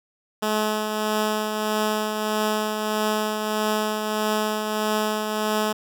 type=tone with tremolo; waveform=10% pulse; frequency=214.1 Hz; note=A3; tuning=47 cents flat; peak=-12 dBFS; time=0.42-5.73 s; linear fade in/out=10 ms; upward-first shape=triangle; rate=1.6 Hz; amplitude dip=45%; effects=none